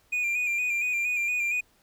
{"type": "tone with vibrato", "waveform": "triangle", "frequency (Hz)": 2427, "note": "D#7", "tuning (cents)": -44, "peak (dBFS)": -23, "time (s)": [0.12, 1.61], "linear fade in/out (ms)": 10, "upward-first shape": "square", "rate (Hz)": 4.3, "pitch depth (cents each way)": 34, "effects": ["pink hiss -64 dBFS RMS until 1.82 s"]}